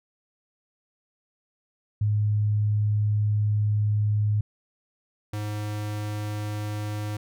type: tone pair in turn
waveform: sine / square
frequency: 105.1 / 105.1 Hz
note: G#2 / G#2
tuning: +21 / +21 cents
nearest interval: unison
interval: 0 cents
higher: neither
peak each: -20 / -29 dBFS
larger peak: first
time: 2.01-4.41 / 5.33-7.17 s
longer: first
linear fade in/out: 5 ms
effects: none